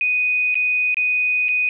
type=tone with dropouts; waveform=sine; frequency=2489 Hz; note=D#7; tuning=in tune; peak=-16 dBFS; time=0.01-1.69 s; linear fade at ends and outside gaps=1 ms; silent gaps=0.544-0.554 / 0.944-0.969 / 1.484-1.489 s; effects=none